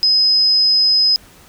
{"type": "tone", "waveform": "sine", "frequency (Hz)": 5060, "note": "D#8", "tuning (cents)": 28, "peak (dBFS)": -10, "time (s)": [0.03, 1.16], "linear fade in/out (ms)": 0, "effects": ["pink hiss -45 dBFS RMS until 1.48 s"]}